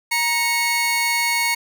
sawtooth tone pair together, 940 / 2201 Hz, A#5 / C#7, +14 / -13 cents, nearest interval octave + minor third, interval 1473 cents, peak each -19 / -16 dBFS, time 0.11-1.55 s, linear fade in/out 10 ms, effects none

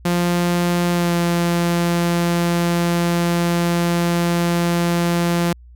sawtooth tone with pitch glide, 174.61 to 172.01 Hz, F3 to F3, 0 to -26 cents, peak -12 dBFS, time 0.05-5.53 s, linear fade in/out 5 ms, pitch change -26 cents, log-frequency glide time 0.92-1.13 s, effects added 60 Hz sine -40 dBFS peak until 5.75 s

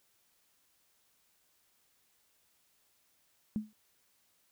sine tone with exponential decay, 214 Hz, A3, 48 cents flat, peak -27 dBFS, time 3.56-3.73 s, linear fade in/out 0 ms, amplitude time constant 36 ms, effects white hiss -72 dBFS RMS until 4.51 s

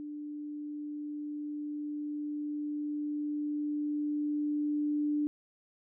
sine tone with level ramp, 296.2 Hz, D4, 15 cents sharp, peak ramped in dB -38 to -27 dBFS, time 0-5.27 s, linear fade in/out 0 ms, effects none

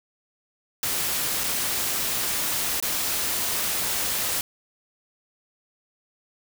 white noise with dropouts, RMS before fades -26 dBFS, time 0.83-4.41 s, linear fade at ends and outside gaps 1 ms, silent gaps 1.436-1.439 / 2.801-2.825 s, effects none

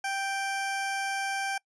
20% pulse tone, 784 Hz, G5, in tune, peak -24 dBFS, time 0.04-1.58 s, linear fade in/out 5 ms, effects noise-tail reverb RT60 0.1 s tail -25 dB re dry + resampled to 22050 Hz

